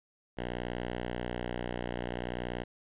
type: tone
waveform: 5% pulse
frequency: 60.5 Hz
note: B1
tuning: 35 cents flat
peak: -23 dBFS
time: 0.37-2.64 s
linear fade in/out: 10 ms
effects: resampled to 8000 Hz